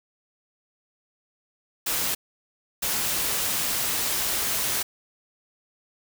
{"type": "noise bursts at uneven times", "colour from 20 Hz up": "white", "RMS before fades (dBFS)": -26, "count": 2, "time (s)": [[1.86, 2.15], [2.82, 4.83]], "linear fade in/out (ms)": 10, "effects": []}